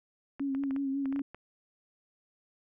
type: clicks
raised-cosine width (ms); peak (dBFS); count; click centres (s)
0.5; -30; 10; 0.396 / 0.549 / 0.637 / 0.709 / 0.763 / 1.057 / 1.126 / 1.161 / 1.193 / 1.346
type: tone with vibrato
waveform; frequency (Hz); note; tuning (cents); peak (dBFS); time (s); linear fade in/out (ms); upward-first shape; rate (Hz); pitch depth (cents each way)
sine; 273.9; C#4; -21; -29; 0.4-1.22; 5; sine; 5.5; 37
effects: none